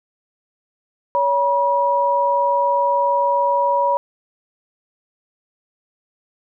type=tone pair together; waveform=sine; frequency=563 / 964.2 Hz; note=C#5 / B5; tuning=+27 / -42 cents; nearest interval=major sixth; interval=931 cents; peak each=-19 / -16 dBFS; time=1.15-3.97 s; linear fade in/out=0 ms; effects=none